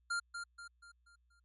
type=tone with echo; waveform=square; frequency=1396.9 Hz; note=F6; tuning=in tune; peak=-34 dBFS; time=0.1-0.2 s; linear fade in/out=10 ms; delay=240 ms; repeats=5; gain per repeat=-7 dB; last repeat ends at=1.4 s; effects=added 60 Hz sine -70 dBFS peak until 1.44 s + MP3 48 kbps